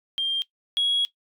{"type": "tone pair in turn", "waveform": "sine", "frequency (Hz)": [3191, 3321], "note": ["G7", "G#7"], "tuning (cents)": [30, -1], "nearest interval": "minor second", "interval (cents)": 69, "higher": "second", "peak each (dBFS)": [-21, -18], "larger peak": "second", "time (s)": [[0.18, 0.42], [0.77, 1.05]], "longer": "second", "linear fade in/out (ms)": 0, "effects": ["noise-tail reverb RT60 0.1 s tail -18 dB re dry", "tanh soft clip ceiling -17 dBFS"]}